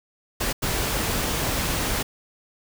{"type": "noise bursts at uneven times", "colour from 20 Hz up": "pink", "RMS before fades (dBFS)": -25, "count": 2, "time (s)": [[0.4, 0.53], [0.62, 2.03]], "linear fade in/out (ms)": 10, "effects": []}